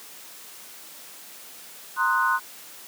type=chord; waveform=sine; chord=C half-diminished seventh; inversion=third; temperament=equal; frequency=932.3 / 1046.5 / 1244.5 / 1480 Hz; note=Bb5 / C6 / Eb6 / Gb6; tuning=0 / 0 / 0 / 0 cents; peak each=-29 / -23 / -29 / -23 dBFS; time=1.96-2.4 s; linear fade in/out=50 ms; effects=white hiss -44 dBFS RMS until 2.87 s + high-pass 200 Hz 12 dB/octave